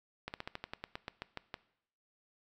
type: slowing click train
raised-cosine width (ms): 0.3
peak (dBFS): -23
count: 13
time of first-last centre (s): 0.28-1.542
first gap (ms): 59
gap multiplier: 1.1
effects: noise-tail reverb RT60 0.7 s tail -19 dB re dry

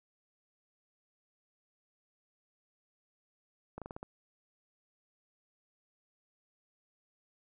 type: slowing click train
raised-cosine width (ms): 1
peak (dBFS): -28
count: 6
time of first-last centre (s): 3.78-4.029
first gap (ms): 37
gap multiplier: 1.15
effects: none

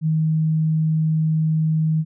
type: tone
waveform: sine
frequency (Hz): 157.8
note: D#3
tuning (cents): +25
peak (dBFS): -16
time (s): 0.01-2.05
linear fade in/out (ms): 50
effects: none

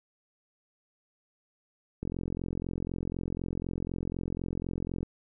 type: click train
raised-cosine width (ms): 3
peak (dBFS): -21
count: 133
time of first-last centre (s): 2.03-5.03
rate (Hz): 44
effects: none

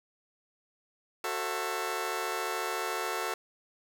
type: chord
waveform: 15% pulse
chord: F# half-diminished seventh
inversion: none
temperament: just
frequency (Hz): 370 / 444 / 532.8 / 666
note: F#4 / A4 / C5 / E5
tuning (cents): 0 / +16 / +31 / +18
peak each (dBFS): -30 / -29 / -34 / -34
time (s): 1.24-3.34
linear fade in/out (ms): 2
effects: none

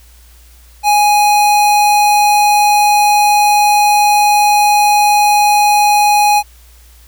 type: tone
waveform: square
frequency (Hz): 830.6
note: G#5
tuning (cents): 0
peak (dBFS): -8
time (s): 0.83-6.43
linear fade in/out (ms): 50
effects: added 59 Hz sine -40 dBFS peak until 7.07 s + white hiss -47 dBFS RMS until 7.07 s

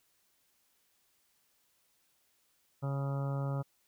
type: harmonic tone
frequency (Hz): 138.59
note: C#3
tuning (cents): 0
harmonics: 1 / 2 / 3 / 4 / 5 / 6 / 7 / 8 / 9 / 10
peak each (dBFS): -32 / -45 / -48 / -43 / -50 / -50 / -51 / -58 / -48 / -56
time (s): 2.82-3.63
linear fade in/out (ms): 20
effects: white hiss -73 dBFS RMS until 3.87 s

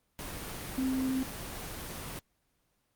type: tone in noise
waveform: sine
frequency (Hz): 261.6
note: C4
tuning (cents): 0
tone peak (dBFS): -28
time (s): 0.78-1.23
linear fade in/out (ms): 0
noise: pink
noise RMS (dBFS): -40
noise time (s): 0.19-2.19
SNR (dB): +9
effects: pink hiss -75 dBFS RMS until 2.95 s + Opus 24 kbps

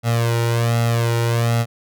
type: tone with flanger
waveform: sawtooth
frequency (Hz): 116.8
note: A#2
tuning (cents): +4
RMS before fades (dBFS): -18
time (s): 0.03-1.66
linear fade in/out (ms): 50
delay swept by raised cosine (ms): 1.5 to 2.13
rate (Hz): 1.3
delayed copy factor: +0.85
effects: none

